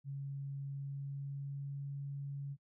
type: tone with pitch glide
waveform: sine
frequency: 138.9 to 140.27 Hz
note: C#3 to C#3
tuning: +4 to +21 cents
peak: -39 dBFS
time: 0.04-2.57 s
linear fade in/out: 50 ms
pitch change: +17 cents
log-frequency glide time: 0.67-1.87 s
effects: noise-tail reverb RT60 0.1 s tail -24 dB re dry